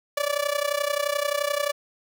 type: tone with amplitude modulation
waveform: sawtooth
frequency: 579 Hz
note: D5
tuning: 25 cents flat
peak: -16 dBFS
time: 0.17-1.72 s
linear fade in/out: 5 ms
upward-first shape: sine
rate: 31.5 Hz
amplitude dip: 85%
effects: none